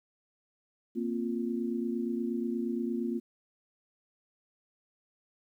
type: chord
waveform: sine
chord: Bb suspended second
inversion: none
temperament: equal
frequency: 233.1 / 261.6 / 349.2 Hz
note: Bb3 / C4 / F4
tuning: 0 / 0 / 0 cents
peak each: -32 / -36 / -35 dBFS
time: 0.95-3.2 s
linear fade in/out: 20 ms
effects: 11-bit